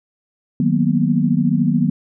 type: chord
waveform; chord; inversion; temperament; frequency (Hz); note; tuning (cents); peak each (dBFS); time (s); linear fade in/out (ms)
sine; B major seventh; first; equal; 155.56 / 185 / 233.1 / 246.9; D#3 / F#3 / A#3 / B3; 0 / 0 / 0 / 0; -19; 0.6-1.9; 2
effects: none